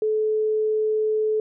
sine tone, 432 Hz, A4, 32 cents flat, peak -19 dBFS, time 0.02-1.4 s, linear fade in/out 2 ms, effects none

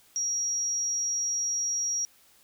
sine tone, 5680 Hz, F8, 28 cents sharp, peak -26 dBFS, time 0.16-2.05 s, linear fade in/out 0 ms, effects white hiss -60 dBFS RMS until 2.43 s

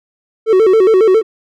triangle tone with vibrato, 407.7 Hz, G#4, 32 cents flat, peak -4 dBFS, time 0.46-1.23 s, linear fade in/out 50 ms, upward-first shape square, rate 7.3 Hz, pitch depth 150 cents each way, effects none

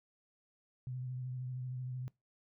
sine tone with vibrato, 127 Hz, B2, 49 cents sharp, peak -38 dBFS, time 0.87-2.08 s, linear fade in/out 0 ms, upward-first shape triangle, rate 13 Hz, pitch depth 37 cents each way, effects noise-tail reverb RT60 0.2 s tail -22 dB re dry

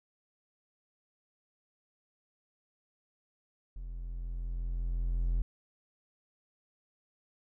triangle tone with level ramp, 42.77 Hz, F1, 35 cents flat, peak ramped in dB -37 to -24 dBFS, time 3.76-5.42 s, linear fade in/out 0 ms, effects none

